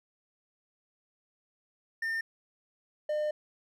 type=tone pair in turn; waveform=triangle; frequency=1810 / 604 Hz; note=A6 / D5; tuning=+48 / +48 cents; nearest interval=octave + perfect fifth; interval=1900 cents; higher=first; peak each=-28 / -26 dBFS; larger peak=second; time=2.02-2.21 / 3.09-3.31 s; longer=second; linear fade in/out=5 ms; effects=none